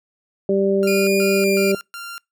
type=harmonic tone; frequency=196 Hz; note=G3; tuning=in tune; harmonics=1 / 2 / 3; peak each=-21 / -17 / -22 dBFS; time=0.49-1.75 s; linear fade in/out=2 ms
type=tone bursts; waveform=sawtooth; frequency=1387 Hz; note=F6; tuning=12 cents flat; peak=-27 dBFS; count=4; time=0.83-2.18 s; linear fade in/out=0 ms; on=240 ms; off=130 ms
type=tone with pitch glide; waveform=sawtooth; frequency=2429 to 2393 Hz; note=D#7 to D7; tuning=-42 to +32 cents; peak=-19 dBFS; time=0.87-1.72 s; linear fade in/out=5 ms; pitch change=-26 cents; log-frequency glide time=1.36-1.47 s
effects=noise-tail reverb RT60 0.2 s tail -26 dB re dry